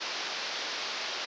white low-pass noise, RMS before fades -35 dBFS, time 0-1.26 s, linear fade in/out 20 ms, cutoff 5500 Hz, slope 48 dB/octave, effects high-pass 400 Hz 12 dB/octave + resampled to 16000 Hz

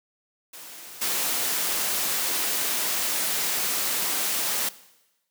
white noise with level steps, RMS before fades -42 / -26 dBFS, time 0.53-4.69 s, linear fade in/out 5 ms, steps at 1.01 s, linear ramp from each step 10 ms, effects noise-tail reverb RT60 1.0 s tail -18 dB re dry + high-pass 200 Hz 12 dB/octave

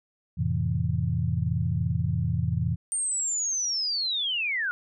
sine chord, F major seventh, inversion none, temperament equal, 87.31 / 110 / 130.81 / 164.81 Hz, F2 / A2 / C3 / E3, 0 / 0 / 0 / 0 cents, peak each -29 dBFS, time 0.37-2.76 s, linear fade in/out 20 ms
sine linear sweep, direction down, 8870 to 1396.9 Hz, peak -25 dBFS, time 2.92-4.71 s, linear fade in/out 0 ms
effects none

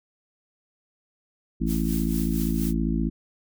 harmonic tone, 55.1 Hz, A1, 3 cents sharp, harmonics 1 / 3 / 4 / 5 / 6, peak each -27 / -28 / -27 / -30 / -32 dBFS, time 1.6-3.1 s, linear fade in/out 20 ms
blue noise with tremolo, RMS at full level -35 dBFS, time 1.66-2.74 s, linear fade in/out 50 ms, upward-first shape triangle, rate 4.3 Hz, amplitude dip 70%
effects none

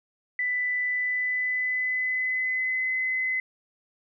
sine tone with pitch glide, 1989 to 2034 Hz, B6 to C7, +12 to -50 cents, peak -24 dBFS, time 0.39-3.4 s, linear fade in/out 2 ms, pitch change +38 cents, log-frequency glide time 0.83-2.93 s, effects none

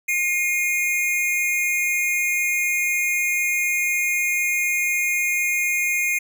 square tone pair together, 2129 / 2453 Hz, C7 / D#7, +30 / -25 cents, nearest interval major second, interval 245 cents, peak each -23 dBFS, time 0.08-6.19 s, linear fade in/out 10 ms, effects none

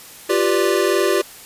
square chord, G dominant seventh, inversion third, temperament equal, 349.2 / 392 / 493.9 / 587.3 Hz, F4 / G4 / B4 / D5, 0 / 0 / 0 / 0 cents, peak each -21 / -19 / -25 / -23 dBFS, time 0.29-1.22 s, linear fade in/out 10 ms, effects white hiss -40 dBFS RMS until 1.45 s + resampled to 32000 Hz

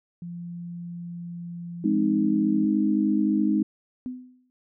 sine tone with pitch glide, 172.9 to 171.61 Hz, F3 to F3, -17 to -30 cents, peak -33 dBFS, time 0.22-2.65 s, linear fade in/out 2 ms, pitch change -13 cents, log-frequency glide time 0.81-2.44 s
sine chord, Ab major, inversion none, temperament equal, 207.7 / 261.6 / 311.1 Hz, Ab3 / C4 / Eb4, 0 / 0 / 0 cents, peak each -23 / -27 / -23 dBFS, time 1.84-3.63 s, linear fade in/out 5 ms
sine tone with exponential decay, 252.4 Hz, B3, 38 cents sharp, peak -27 dBFS, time 4.06-4.5 s, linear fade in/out 0 ms, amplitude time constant 94 ms
effects none

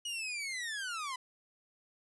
sawtooth linear sweep, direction down, 2918 to 987.8 Hz, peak -33 dBFS, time 0.05-1.16 s, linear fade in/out 5 ms, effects resampled to 24000 Hz + 12-bit

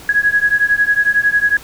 sine beating tone pair, 1661.2 / 1672.2 Hz, G#6 / G#6, 0 / +11 cents, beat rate 11 Hz, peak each -14 dBFS, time 0.09-1.57 s, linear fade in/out 2 ms, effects pink hiss -37 dBFS RMS until 1.63 s

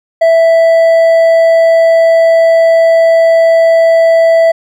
triangle tone with hard clipping, 659.3 Hz, E5, in tune, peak -5 dBFS, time 0.21-4.52 s, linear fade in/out 10 ms, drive 7 dB, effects none

